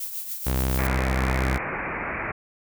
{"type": "noise with tremolo", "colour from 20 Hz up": "violet", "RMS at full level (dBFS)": -30, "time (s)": [0, 0.87], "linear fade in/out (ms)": 5, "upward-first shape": "triangle", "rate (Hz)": 7, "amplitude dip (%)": 60}
{"type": "tone", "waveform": "sawtooth", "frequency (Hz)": 65, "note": "C2", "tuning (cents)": -11, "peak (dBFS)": -18, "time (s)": [0.46, 1.58], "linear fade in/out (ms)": 10}
{"type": "low-pass noise", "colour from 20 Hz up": "white", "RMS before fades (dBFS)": -30, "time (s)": [0.78, 2.32], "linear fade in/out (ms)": 10, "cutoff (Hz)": 2400, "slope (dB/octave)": 96}
{"effects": []}